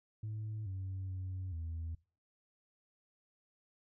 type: tone with pitch steps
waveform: sine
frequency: 107.8 / 95 / 93.2 / 82 Hz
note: A2 / F#2 / F#2 / E2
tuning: -35 / +46 / +13 / -9 cents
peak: -36 dBFS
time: 0.23-1.95 s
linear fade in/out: 5 ms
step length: 430 ms
effects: noise-tail reverb RT60 0.4 s tail -25 dB re dry + tanh soft clip ceiling -36 dBFS